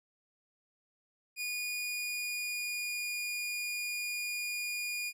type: tone with pitch glide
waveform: sawtooth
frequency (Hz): 2450 to 2436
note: D#7 to D#7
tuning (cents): -27 to -37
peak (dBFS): -31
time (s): 1.36-5.13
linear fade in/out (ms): 50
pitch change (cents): -10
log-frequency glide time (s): 1.77-3.12
effects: none